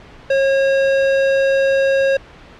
square tone, 543 Hz, C#5, 36 cents flat, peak -13 dBFS, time 0.3-2.17 s, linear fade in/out 5 ms, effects pink hiss -41 dBFS RMS until 2.59 s + low-pass 3000 Hz 12 dB/octave

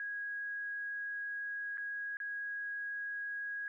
sine tone with dropouts, 1651 Hz, G#6, 11 cents flat, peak -37 dBFS, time 0-3.68 s, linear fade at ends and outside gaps 1 ms, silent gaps 1.773-1.78 / 2.17-2.201 s, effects 13-bit

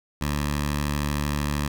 10% pulse tone with notch filter, 73 Hz, D2, 10 cents flat, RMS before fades -26 dBFS, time 0.21-1.68 s, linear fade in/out 5 ms, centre 410 Hz, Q 1, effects none

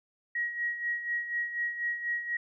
sine tone with tremolo, 1900 Hz, A#6, 33 cents sharp, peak -27 dBFS, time 0.35-2.37 s, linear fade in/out 5 ms, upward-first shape sine, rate 4.1 Hz, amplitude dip 65%, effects none

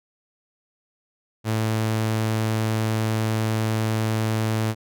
sawtooth tone, 110 Hz, A2, in tune, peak -17 dBFS, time 1.44-4.75 s, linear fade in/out 50 ms, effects none

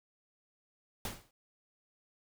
pink noise with exponential decay, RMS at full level -35 dBFS, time 1.05-1.31 s, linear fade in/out 2 ms, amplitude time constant 56 ms, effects none

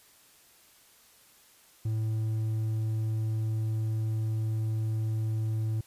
sine tone with hard clipping, 110 Hz, A2, in tune, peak -28 dBFS, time 1.85-5.81 s, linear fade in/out 5 ms, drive 3 dB, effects white hiss -59 dBFS RMS until 5.86 s + resampled to 32000 Hz

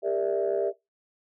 sine chord, E half-diminished seventh, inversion first, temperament equal with one note detuned, 398.2 / 466.2 / 587.3 / 659.3 Hz, G4 / Bb4 / D5 / E5, +27 / 0 / 0 / 0 cents, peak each -27 / -30 / -29 / -28 dBFS, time 0.02-0.73 s, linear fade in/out 50 ms, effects noise-tail reverb RT60 0.2 s tail -21 dB re dry + tanh soft clip ceiling -16 dBFS

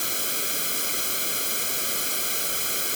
white noise with comb filter, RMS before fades -26 dBFS, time 0-2.95 s, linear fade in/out 2 ms, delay 1.1 ms, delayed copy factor -0.9, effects none

